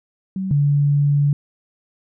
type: tone pair in turn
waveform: sine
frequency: 190.3 / 143.84 Hz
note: F#3 / D3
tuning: +49 / -36 cents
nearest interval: perfect fourth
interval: 485 cents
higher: first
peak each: -21 / -13 dBFS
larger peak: second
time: 0.36-0.51 / 0.51-1.33 s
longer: second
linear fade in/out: 2 ms
effects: none